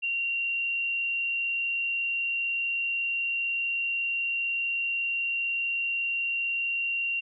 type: tone with frequency modulation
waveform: sine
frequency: 2758 Hz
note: F7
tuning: 22 cents flat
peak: -26 dBFS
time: 0.02-7.21 s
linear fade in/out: 20 ms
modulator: 35 Hz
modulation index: 0.6
effects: none